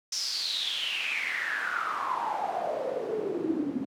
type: noise with band-pass filter sweep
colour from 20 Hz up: pink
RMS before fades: -31 dBFS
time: 0.12-3.85 s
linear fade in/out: 5 ms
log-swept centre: 5600 to 240 Hz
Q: 8.9
effects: high-pass 150 Hz 12 dB/octave